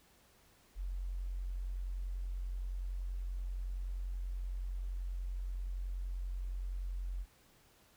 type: tone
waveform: sine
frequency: 45.26 Hz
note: F#1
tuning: 37 cents flat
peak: -36 dBFS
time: 0.75-7.26 s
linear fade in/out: 50 ms
effects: pink hiss -66 dBFS RMS until 7.96 s